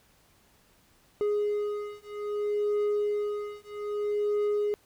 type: beating tone pair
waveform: triangle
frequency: 414.9 / 415.52 Hz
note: G#4 / G#4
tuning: -2 / +1 cents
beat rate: 0.62 Hz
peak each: -28 dBFS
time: 1.21-4.74 s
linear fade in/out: 0 ms
effects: pink hiss -63 dBFS RMS until 4.85 s